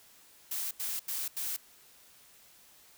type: noise bursts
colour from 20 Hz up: blue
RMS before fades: -35 dBFS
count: 4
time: 0.51-1.565 s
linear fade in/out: 5 ms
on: 200 ms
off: 85 ms
effects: white hiss -59 dBFS RMS until 2.97 s